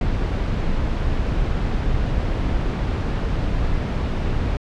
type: noise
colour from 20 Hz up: brown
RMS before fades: -21 dBFS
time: 0.01-4.57 s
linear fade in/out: 2 ms
effects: low-pass 4000 Hz 12 dB/octave